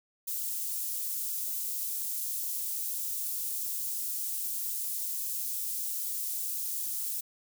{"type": "high-pass noise", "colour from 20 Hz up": "white", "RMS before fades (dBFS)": -34, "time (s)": [0.27, 7.21], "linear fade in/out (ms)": 10, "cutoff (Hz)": 8500, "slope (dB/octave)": 12, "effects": []}